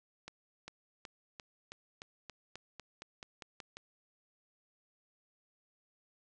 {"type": "accelerating click train", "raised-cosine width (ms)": 0.2, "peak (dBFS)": -28, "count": 14, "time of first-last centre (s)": [0.28, 3.77], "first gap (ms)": 400, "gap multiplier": 0.93, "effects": ["resampled to 22050 Hz"]}